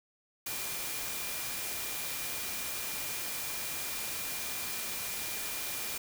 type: tone in noise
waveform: sine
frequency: 2400 Hz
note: D7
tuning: 37 cents sharp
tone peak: -46 dBFS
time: 0.46-5.98 s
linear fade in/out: 5 ms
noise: white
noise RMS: -37 dBFS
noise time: 0.46-5.98 s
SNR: -12 dB
effects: none